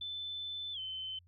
sine tone with pitch glide, 3520 to 3064 Hz, A7 to G7, 0 to -40 cents, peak -38 dBFS, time 0.01-1.19 s, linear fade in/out 5 ms, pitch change -240 cents, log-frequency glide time 0.73-0.79 s, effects added 88 Hz sine -61 dBFS peak until 1.27 s

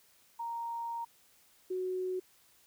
sine tone pair in turn, 931 / 369.7 Hz, A#5 / F#4, -2 / -1 cents, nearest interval octave + major third, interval 1599 cents, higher first, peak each -35 / -32 dBFS, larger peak second, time 0.39-1.05 / 1.7-2.2 s, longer first, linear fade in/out 10 ms, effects white hiss -65 dBFS RMS until 2.66 s

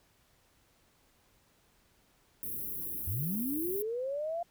white band-stop noise, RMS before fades -38 dBFS, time 2.43-3.82 s, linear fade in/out 0 ms, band 410 to 11000 Hz, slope 48 dB/octave
sine linear sweep, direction up, 77.5 to 698.5 Hz, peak -32 dBFS, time 3.07-4.43 s, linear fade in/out 5 ms
effects pink hiss -68 dBFS RMS until 4.5 s

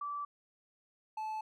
sine / triangle tone pair in turn, 1160 / 869 Hz, D6 / A5, -22 / -22 cents, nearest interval perfect fourth, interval 500 cents, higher first, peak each -36 / -34 dBFS, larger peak second, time 0.01-0.25 / 1.17-1.41 s, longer neither, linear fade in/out 5 ms, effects none

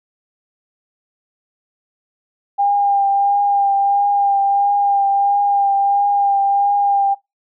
sine tone with vibrato, 802 Hz, G5, 39 cents sharp, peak -12 dBFS, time 2.58-7.15 s, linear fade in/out 20 ms, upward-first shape triangle, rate 1.5 Hz, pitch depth 22 cents each way, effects noise-tail reverb RT60 0.2 s tail -22 dB re dry

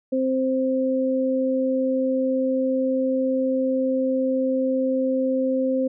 sine tone pair together, 261.7 / 523.7 Hz, C4 / C5, 0 / +1 cents, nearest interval octave, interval 1201 cents, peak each -22 dBFS, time 0.12-5.88 s, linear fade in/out 10 ms, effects none

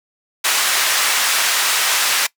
pink band-pass noise, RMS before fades -17 dBFS, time 0.44-2.27 s, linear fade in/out 10 ms, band 1300 to 13000 Hz, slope 12 dB/octave, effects noise-tail reverb RT60 0.1 s tail -21 dB re dry

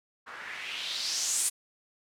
blue noise with low-pass filter sweep, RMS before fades -33 dBFS, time 0.26-1.5 s, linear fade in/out 20 ms, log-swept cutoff 1300 to 9600 Hz, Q 3.2, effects none

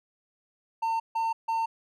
triangle tone bursts, 905 Hz, A5, 48 cents sharp, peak -23 dBFS, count 3, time 0.82-1.66 s, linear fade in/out 10 ms, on 180 ms, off 150 ms, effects none

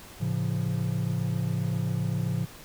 triangle chord, A augmented, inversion none, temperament just, 110 / 137.5 / 171.88 Hz, A2 / C#3 / E#3, 0 / -14 / -27 cents, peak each -28 dBFS, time 0.2-2.46 s, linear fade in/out 20 ms, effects pink hiss -47 dBFS RMS until 2.64 s

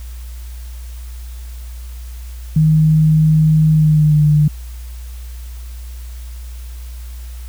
sine tone with pitch glide, 156.3 to 150.02 Hz, D#3 to D3, +8 to +37 cents, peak -8 dBFS, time 2.56-4.48 s, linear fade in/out 5 ms, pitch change -71 cents, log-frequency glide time 3.71-4.23 s, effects added 60 Hz sine -27 dBFS peak until 7.48 s + white hiss -44 dBFS RMS until 7.48 s

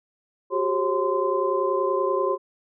sine tone cluster, 369.6 / 400 / 540 / 1033 Hz, F#4 / G4 / C#5 / C6, -2 / +35 / -45 / -22 cents, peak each -26 dBFS, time 0.5-2.38 s, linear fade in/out 50 ms, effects none

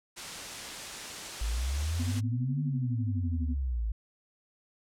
white noise, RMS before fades -39 dBFS, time 0.16-2.21 s, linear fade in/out 20 ms
sine exponential two-way sweep, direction up then down, 52.1 to 151.2 to 52.1 Hz, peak -28 dBFS, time 1.41-3.92 s, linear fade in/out 5 ms, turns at 2.62 s
sine tone with tremolo, 248.7 Hz, B3, 12 cents sharp, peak -31 dBFS, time 1.99-3.56 s, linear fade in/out 10 ms, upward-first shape sine, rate 12 Hz, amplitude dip 100%
effects low-pass 8000 Hz 12 dB/octave

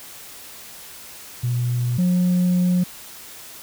sine tone pair in turn, 121.8 / 179.6 Hz, B2 / F3, -24 / +49 cents, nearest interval perfect fifth, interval 673 cents, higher second, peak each -18 / -13 dBFS, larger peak second, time 1.43-1.98 / 1.98-2.84 s, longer second, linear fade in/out 10 ms, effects tanh soft clip ceiling -14 dBFS + white hiss -40 dBFS RMS until 3.62 s

